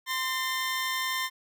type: tone pair together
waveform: 20% pulse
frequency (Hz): 1039.1 / 1806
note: C6 / A6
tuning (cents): -12 / +45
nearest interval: minor seventh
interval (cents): 957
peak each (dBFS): -25 / -27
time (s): 0.06-1.3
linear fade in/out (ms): 50
effects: none